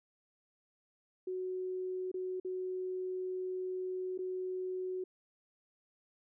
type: tone with dropouts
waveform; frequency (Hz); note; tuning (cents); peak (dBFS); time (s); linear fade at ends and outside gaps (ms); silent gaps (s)
sine; 370; F#4; 0; -35; 1.27-5.04; 5; 2.116-2.141 / 2.4-2.447 / 4.178-4.188
effects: none